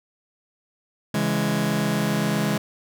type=chord; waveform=sawtooth; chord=C# minor; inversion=none; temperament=just; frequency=138.59 / 166.31 / 207.9 Hz; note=C#3 / E3 / G#3; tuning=0 / +16 / +2 cents; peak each=-23 / -22 / -19 dBFS; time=1.14-2.58 s; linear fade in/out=5 ms; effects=none